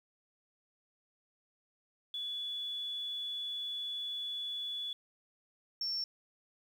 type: tone pair in turn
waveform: sine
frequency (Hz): 3427 / 5440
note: A7 / F8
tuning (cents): -46 / -46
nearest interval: minor sixth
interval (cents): 800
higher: second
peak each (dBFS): -36 / -33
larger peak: second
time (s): 2.14-4.93 / 5.81-6.04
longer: first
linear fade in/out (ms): 2
effects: 10-bit